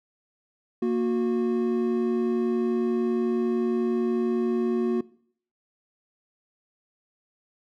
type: tone pair together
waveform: triangle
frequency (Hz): 233.6 / 364.6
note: A#3 / F#4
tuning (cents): +4 / -25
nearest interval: minor sixth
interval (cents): 771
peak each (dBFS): -23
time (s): 0.82-5.01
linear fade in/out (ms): 5
effects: noise-tail reverb RT60 0.6 s tail -21 dB re dry